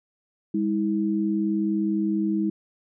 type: tone pair together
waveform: sine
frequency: 202.4 / 321.8 Hz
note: G#3 / E4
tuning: -44 / -42 cents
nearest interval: minor sixth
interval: 802 cents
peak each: -24 dBFS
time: 0.54-2.5 s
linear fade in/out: 5 ms
effects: none